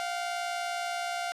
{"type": "tone pair together", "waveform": "sawtooth", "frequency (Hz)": [700, 760.3], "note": ["F5", "F#5"], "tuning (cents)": [4, 47], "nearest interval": "minor second", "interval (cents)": 143, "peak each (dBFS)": [-28, -34], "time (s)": [0, 1.32], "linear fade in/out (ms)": 0, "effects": ["low-pass 9000 Hz 12 dB/octave", "11-bit"]}